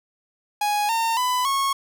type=tone with pitch steps; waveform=45% pulse; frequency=830.6 / 911 / 999.2 / 1096 Hz; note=G#5 / A#5 / B5 / C#6; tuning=0 / -40 / +20 / -20 cents; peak=-20 dBFS; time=0.61-1.73 s; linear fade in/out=5 ms; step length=280 ms; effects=none